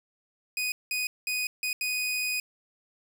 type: tone bursts at uneven times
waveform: sawtooth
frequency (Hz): 2489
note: D#7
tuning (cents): 0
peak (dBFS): -24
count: 5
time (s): 0.57-0.72 / 0.91-1.07 / 1.27-1.47 / 1.63-1.73 / 1.81-2.4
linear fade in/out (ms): 2
effects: none